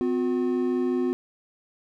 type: tone pair together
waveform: triangle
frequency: 254.6 / 360 Hz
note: C4 / F#4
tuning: -47 / -47 cents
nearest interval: tritone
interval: 600 cents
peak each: -23 / -23 dBFS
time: 0.01-1.13 s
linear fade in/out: 0 ms
effects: none